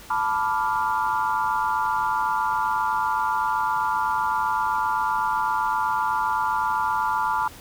sine chord, B half-diminished seventh, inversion third, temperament equal, 880 / 987.8 / 1174.7 / 1396.9 Hz, A5 / B5 / D6 / F6, 0 / 0 / 0 / 0 cents, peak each -25 / -25 / -28 / -29 dBFS, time 0.1-7.48 s, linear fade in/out 5 ms, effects pink hiss -44 dBFS RMS until 7.6 s

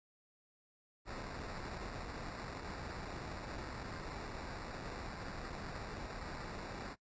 pink noise with sample-and-hold, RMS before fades -45 dBFS, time 1.05-6.96 s, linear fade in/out 50 ms, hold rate 3150 Hz, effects noise-tail reverb RT60 0.1 s tail -21 dB re dry + resampled to 16000 Hz

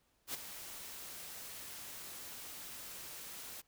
white noise with ADSR envelope, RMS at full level -38 dBFS, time 0.27-3.62 s, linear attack 70 ms, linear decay 16 ms, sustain -10 dB, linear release 22 ms, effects pink hiss -75 dBFS RMS until 3.67 s

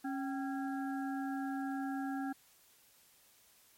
harmonic tone with a mistuned harmonic, 273.7 Hz, C#4, 22 cents flat, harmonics 1 / 3 / 5 / 6, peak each -36 / -42 / -50 / -48 dBFS, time 0.04-2.33 s, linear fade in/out 10 ms, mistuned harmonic 3, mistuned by -96 cents, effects white hiss -65 dBFS RMS until 3.77 s + MP3 64 kbps

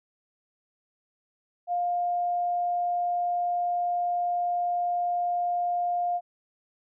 sine tone, 705 Hz, F5, 16 cents sharp, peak -24 dBFS, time 1.67-6.21 s, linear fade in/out 50 ms, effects none

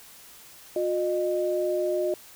sine tone pair together, 358.9 / 613 Hz, F4 / D#5, +47 / -26 cents, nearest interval major sixth, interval 927 cents, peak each -26 dBFS, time 0.76-2.14 s, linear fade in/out 2 ms, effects white hiss -49 dBFS RMS until 2.35 s

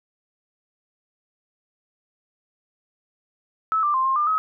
sine tone with pitch steps, 1301 / 1183 / 1049 / 1063 / 1200 / 1275 Hz, E6 / D6 / C6 / C6 / D6 / D#6, -23 / +12 / +4 / +27 / +37 / +42 cents, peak -18 dBFS, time 3.72-4.38 s, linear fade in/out 0 ms, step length 110 ms, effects none

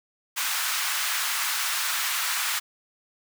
pink high-pass noise, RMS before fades -27 dBFS, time 0.36-2.6 s, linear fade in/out 20 ms, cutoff 1100 Hz, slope 24 dB/octave, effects none

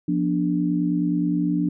sine chord, B diminished, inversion second, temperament equal with one note detuned, 174.61 / 243.7 / 293.7 Hz, F3 / B3 / D4, 0 / -23 / 0 cents, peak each -23 / -28 / -22 dBFS, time 0.08-1.69 s, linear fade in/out 5 ms, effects none

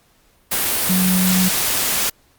sine tone in noise, 184.6 Hz, F#3, 4 cents flat, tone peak -15 dBFS, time 0.89-1.49 s, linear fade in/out 10 ms, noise white, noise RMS -19 dBFS, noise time 0.51-2.1 s, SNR +1 dB, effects pink hiss -57 dBFS RMS until 2.38 s + Opus 48 kbps

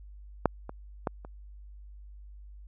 clicks, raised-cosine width 1 ms, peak -7 / -24 / -14 / -30 dBFS, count 4, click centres 0.457 / 0.694 / 1.072 / 1.249 s, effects added 50 Hz sine -45 dBFS peak until 2.67 s

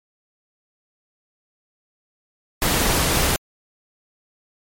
pink noise, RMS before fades -19 dBFS, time 2.62-3.36 s, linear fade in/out 0 ms, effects MP3 64 kbps

